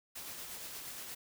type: noise with tremolo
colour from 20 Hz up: white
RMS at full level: -44 dBFS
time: 0.15-1.15 s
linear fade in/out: 10 ms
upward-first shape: sine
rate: 8.5 Hz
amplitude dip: 30%
effects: none

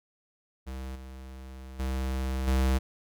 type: tone with level steps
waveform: square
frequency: 65.41 Hz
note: C2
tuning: in tune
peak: -36 / -42 / -29 / -23 dBFS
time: 0.66-2.79 s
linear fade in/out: 20 ms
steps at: 0.95 / 1.79 / 2.47 s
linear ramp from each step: 10 ms
effects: none

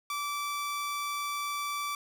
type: tone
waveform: sawtooth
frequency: 1161 Hz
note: D6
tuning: 20 cents flat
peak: -28 dBFS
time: 0.1-1.95 s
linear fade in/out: 2 ms
effects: none

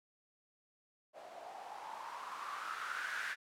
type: noise with low-pass filter sweep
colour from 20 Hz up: violet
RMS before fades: -44 dBFS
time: 1.13-3.36 s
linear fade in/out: 50 ms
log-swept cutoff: 630 to 1700 Hz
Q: 5.8
effects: none

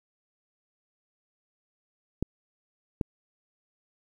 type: clicks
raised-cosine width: 3 ms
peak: -14 dBFS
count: 2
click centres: 2.226 / 3.012 s
effects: 9-bit

